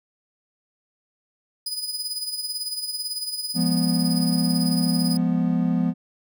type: tone with tremolo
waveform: sawtooth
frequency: 4978 Hz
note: D#8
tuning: in tune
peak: -22 dBFS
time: 1.66-5.17 s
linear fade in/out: 5 ms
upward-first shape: sine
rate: 18 Hz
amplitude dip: 60%
type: chord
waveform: triangle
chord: F diminished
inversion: none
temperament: equal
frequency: 174.61 / 207.7 / 246.9 Hz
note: F3 / Ab3 / Cb4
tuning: 0 / 0 / 0 cents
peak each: -20 / -25 / -21 dBFS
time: 3.54-5.94 s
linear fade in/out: 50 ms
effects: none